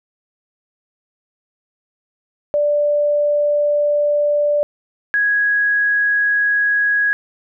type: tone pair in turn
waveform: sine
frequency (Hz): 587.3 / 1661.1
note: D5 / G#6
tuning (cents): 0 / 0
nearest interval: octave + tritone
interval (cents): 1800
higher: second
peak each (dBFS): -13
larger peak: neither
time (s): 2.54-4.63 / 5.14-7.13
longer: first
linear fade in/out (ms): 0
effects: none